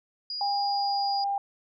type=tone; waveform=sine; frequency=4882 Hz; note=D#8; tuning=34 cents flat; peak=-31 dBFS; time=0.3-1.24 s; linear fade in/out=2 ms
type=tone with pitch glide; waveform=sine; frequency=807 to 798.7 Hz; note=G#5 to G5; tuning=-50 to +32 cents; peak=-25 dBFS; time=0.41-1.38 s; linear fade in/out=2 ms; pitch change=-18 cents; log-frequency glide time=0.64-1.18 s
effects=none